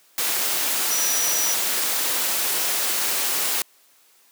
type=tone in noise; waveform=sine; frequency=5860 Hz; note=F#8; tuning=18 cents flat; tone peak=-23 dBFS; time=0.91-1.54 s; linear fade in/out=2 ms; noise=white; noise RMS=-23 dBFS; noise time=0.18-3.62 s; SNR=-3 dB; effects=white hiss -57 dBFS RMS until 4.31 s + high-pass 300 Hz 12 dB/octave